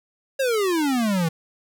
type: exponential sweep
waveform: square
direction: down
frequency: 554.4 to 157.9 Hz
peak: -20 dBFS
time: 0.39-1.29 s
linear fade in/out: 10 ms
effects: none